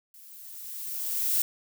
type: noise with level ramp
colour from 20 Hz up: violet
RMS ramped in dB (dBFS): -51 to -24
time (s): 0.14-1.42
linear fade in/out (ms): 2
effects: none